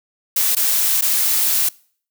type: noise with dropouts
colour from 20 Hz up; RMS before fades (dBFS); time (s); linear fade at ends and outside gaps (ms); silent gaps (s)
blue; -17; 0.36-1.69; 5; 0.551-0.566 / 1.011-1.021
effects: noise-tail reverb RT60 0.5 s tail -24 dB re dry